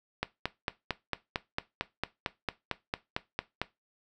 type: click train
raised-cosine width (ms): 0.3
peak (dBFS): -13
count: 16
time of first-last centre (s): 0.23-3.616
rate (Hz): 4.43
effects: noise-tail reverb RT60 0.2 s tail -17 dB re dry